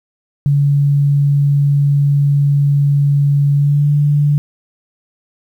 sine tone with pitch glide, 142.4 to 145.98 Hz, C#3 to D3, +47 to -10 cents, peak -9 dBFS, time 0.46-4.38 s, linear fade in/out 0 ms, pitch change +43 cents, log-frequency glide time 3.54-3.89 s, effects 8-bit

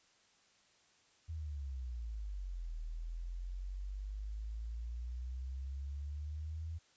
sine exponential two-way sweep, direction down then up, 82.41 to 39.37 to 82.41 Hz, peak -39 dBFS, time 1.28-6.79 s, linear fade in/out 20 ms, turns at 2.78 s, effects white hiss -69 dBFS RMS until 6.96 s + resampled to 16000 Hz

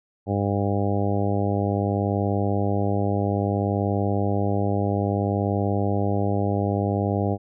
harmonic tone, 100.6 Hz, G2, 45 cents sharp, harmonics 1 / 2 / 3 / 4 / 5 / 6 / 7 / 8, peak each -24 / -27 / -29 / -30 / -31 / -32 / -32 / -33 dBFS, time 0.26-7.38 s, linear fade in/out 50 ms, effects none

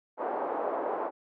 white band-pass noise, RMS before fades -32 dBFS, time 0.17-1.11 s, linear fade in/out 50 ms, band 350 to 920 Hz, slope 24 dB/octave, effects none

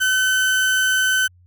35% pulse tone, 1522 Hz, F#6, 48 cents sharp, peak -14 dBFS, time 0-1.28 s, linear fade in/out 20 ms, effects added 89 Hz sine -49 dBFS peak until 1.46 s

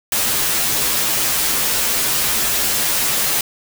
white noise with comb filter, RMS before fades -18 dBFS, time 0.12-3.41 s, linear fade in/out 2 ms, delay 11 ms, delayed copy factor -0.95, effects none

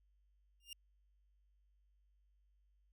sawtooth tone with exponential growth, 2808 Hz, F7, 9 cents sharp, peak -40 dBFS, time 0.6-0.73 s, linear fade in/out 2 ms, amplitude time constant 28 ms, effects added 50 Hz sine -70 dBFS peak until 2.92 s

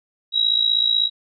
sine tone with amplitude modulation, 3857 Hz, B7, 42 cents flat, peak -12 dBFS, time 0.32-1.1 s, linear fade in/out 50 ms, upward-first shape sine, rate 56.1 Hz, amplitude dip 80%, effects none

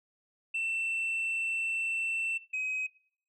sine tone pair in turn, 2682 / 2531 Hz, E7 / D#7, +29 / +29 cents, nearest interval minor second, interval 100 cents, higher first, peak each -27 / -28 dBFS, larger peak first, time 0.54-2.38 / 2.53-2.87 s, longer first, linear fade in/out 10 ms, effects noise-tail reverb RT60 0.5 s tail -21 dB re dry + tanh soft clip ceiling -28 dBFS

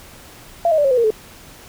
sine tone with pitch steps, 680 / 630.8 / 585.2 / 542.8 / 503.6 / 467.1 / 433.4 Hz, F5 / D#5 / D5 / C#5 / B4 / A#4 / A4, -46 / +24 / -6 / -36 / +34 / +3 / -26 cents, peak -12 dBFS, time 0.65-1.105 s, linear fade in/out 2 ms, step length 65 ms, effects pink hiss -42 dBFS RMS until 1.68 s

